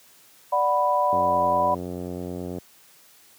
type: chord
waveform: sine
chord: B minor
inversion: first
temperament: equal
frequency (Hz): 587.3 / 740 / 987.8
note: D5 / F#5 / B5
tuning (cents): 0 / 0 / 0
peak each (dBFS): -24 / -25 / -21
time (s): 0.52-1.75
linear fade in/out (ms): 10
type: click train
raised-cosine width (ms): 2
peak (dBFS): -19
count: 131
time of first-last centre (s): 1.13-2.584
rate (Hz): 89.4
effects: white hiss -54 dBFS RMS until 3.38 s + high-pass 100 Hz 12 dB/octave